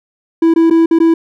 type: tone with dropouts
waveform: triangle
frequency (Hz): 329.4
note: E4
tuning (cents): -1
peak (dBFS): -4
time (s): 0.42-1.14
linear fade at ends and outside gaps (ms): 5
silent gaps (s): 0.539-0.56 / 0.7-0.708 / 0.86-0.91 / 0.988-1.001
effects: none